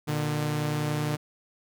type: tone pair together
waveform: sawtooth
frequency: 119.1 / 149.93 Hz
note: A#2 / D3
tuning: +38 / +36 cents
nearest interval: major third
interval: 398 cents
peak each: -29 / -23 dBFS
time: 0.07-1.17 s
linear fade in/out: 20 ms
effects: none